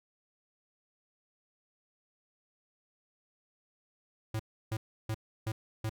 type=tone bursts; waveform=square; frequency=110 Hz; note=A2; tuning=in tune; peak=-32 dBFS; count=5; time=4.34-5.895 s; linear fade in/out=5 ms; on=55 ms; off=320 ms; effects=none